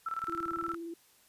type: tone with tremolo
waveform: sine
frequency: 1331 Hz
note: E6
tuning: 16 cents sharp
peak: -31 dBFS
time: 0.06-0.75 s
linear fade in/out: 5 ms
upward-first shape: square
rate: 19 Hz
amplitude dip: 75%
type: click train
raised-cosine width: 3 ms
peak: -39 dBFS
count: 10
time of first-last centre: 0.24-0.737 s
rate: 18.1 Hz
type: tone with vibrato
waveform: sine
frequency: 335.6 Hz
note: E4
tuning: 31 cents sharp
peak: -38 dBFS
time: 0.28-0.94 s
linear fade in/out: 5 ms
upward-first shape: square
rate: 19 Hz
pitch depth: 18 cents each way
effects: white hiss -64 dBFS RMS until 1.28 s + resampled to 32000 Hz